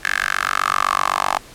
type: tone with high-pass filter sweep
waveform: 10% pulse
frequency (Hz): 47.84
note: G1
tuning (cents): -41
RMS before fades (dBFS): -20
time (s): 0.03-1.39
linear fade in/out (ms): 20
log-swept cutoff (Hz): 1700 to 900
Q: 5.1
effects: pink hiss -42 dBFS RMS until 1.54 s + low-pass 12000 Hz 12 dB/octave